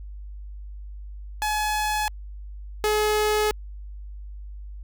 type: tone pair in turn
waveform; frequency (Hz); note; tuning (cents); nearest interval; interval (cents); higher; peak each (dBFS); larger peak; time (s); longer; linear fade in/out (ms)
sawtooth; 849 / 424.5; G#5 / G#4; +38 / +38; octave; 1200; first; -19 / -16; second; 1.42-2.08 / 2.84-3.51; second; 0
effects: added 50 Hz sine -35 dBFS peak until 4.83 s